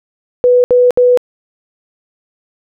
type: tone bursts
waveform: sine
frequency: 493.9 Hz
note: B4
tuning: in tune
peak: -5 dBFS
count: 3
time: 0.44-1.174 s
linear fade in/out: 0 ms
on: 200 ms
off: 67 ms
effects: none